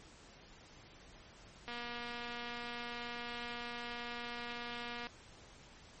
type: click train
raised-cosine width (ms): 0.3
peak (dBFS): -28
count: 811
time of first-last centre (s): 1.68-5.069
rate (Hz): 239
effects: pink hiss -58 dBFS RMS until 6 s + MP3 32 kbps